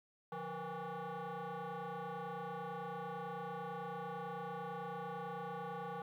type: tone with frequency modulation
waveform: sine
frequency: 176 Hz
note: F3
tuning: 14 cents sharp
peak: -38 dBFS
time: 0.32-6.02 s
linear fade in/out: 2 ms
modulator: 323 Hz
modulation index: 3.3
effects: tanh soft clip ceiling -40 dBFS + 12-bit